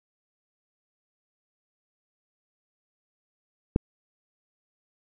click, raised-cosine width 3 ms, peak -7 dBFS, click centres 3.761 s, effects none

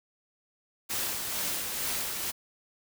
white noise with tremolo, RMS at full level -31 dBFS, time 0.89-2.32 s, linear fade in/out 20 ms, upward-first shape sine, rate 2.2 Hz, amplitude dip 35%, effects none

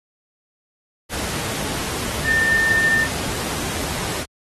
sine tone in noise, 1800 Hz, A6, 39 cents sharp, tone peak -15 dBFS, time 2.24-3.08 s, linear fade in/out 50 ms, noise pink, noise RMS -26 dBFS, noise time 1.09-4.26 s, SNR +8 dB, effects high-pass 60 Hz 12 dB/octave + AAC 32 kbps

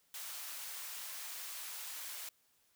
white high-pass noise, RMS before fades -45 dBFS, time 0.14-2.29 s, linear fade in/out 2 ms, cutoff 810 Hz, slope 12 dB/octave, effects white hiss -73 dBFS RMS until 2.75 s

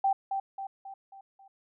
sine tone with echo, 781 Hz, G5, 7 cents flat, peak -22 dBFS, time 0.04-0.13 s, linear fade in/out 5 ms, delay 270 ms, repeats 5, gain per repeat -6 dB, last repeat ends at 1.48 s, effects none

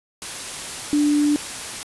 sine tone in noise, 293.7 Hz, D4, in tune, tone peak -15 dBFS, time 0.93-1.36 s, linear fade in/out 0 ms, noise white, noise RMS -31 dBFS, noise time 0.22-1.83 s, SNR +13 dB, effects resampled to 24000 Hz

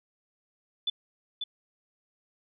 sine tone with echo, 3488 Hz, A7, 16 cents flat, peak -25 dBFS, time 0.87-0.9 s, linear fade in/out 5 ms, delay 540 ms, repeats 1, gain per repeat -5 dB, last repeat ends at 1.44 s, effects none

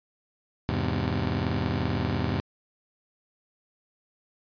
20% pulse chord, E augmented, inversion none, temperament just, 82.41 / 103.01 / 128.76 Hz, E2 / G#2 / B#2, 0 / -14 / -27 cents, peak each -25 dBFS, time 0.69-2.4 s, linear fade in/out 0 ms, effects resampled to 11025 Hz

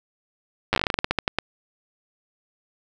slowing click train, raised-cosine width 0.3 ms, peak -4 dBFS, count 17, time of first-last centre 0.73-1.386 s, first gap 9 ms, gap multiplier 1.18, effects none

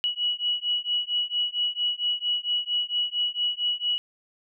sine beating tone pair, 2926 / 2930.4 Hz, F#7 / F#7, -20 / -17 cents, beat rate 4.4 Hz, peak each -27 dBFS, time 0.04-3.98 s, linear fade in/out 0 ms, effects none

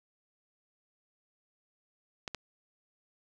clicks, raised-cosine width 0.2 ms, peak -19 dBFS, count 2, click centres 2.278 / 2.347 s, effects none

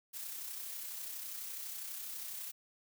blue noise with amplitude modulation, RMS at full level -42 dBFS, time 0.13-2.52 s, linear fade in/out 20 ms, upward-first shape sine, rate 32.1 Hz, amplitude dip 35%, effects none

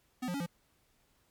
square tone with pitch steps, 252.3 / 177.8 / 280.6 / 172.6 Hz, B3 / F3 / C#4 / F3, +37 / +31 / +21 / -20 cents, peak -34 dBFS, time 0.22-0.464 s, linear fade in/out 10 ms, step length 61 ms, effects pink hiss -71 dBFS RMS until 1.3 s + MP3 96 kbps

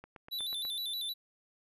click train, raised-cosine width 0.5 ms, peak -33 dBFS, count 6, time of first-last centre 0.04-0.651 s, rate 8.18 Hz
square tone with vibrato, 3736 Hz, A#7, 3 cents sharp, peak -35 dBFS, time 0.31-1.14 s, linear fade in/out 20 ms, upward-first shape square, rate 6.4 Hz, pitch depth 92 cents each way
effects none

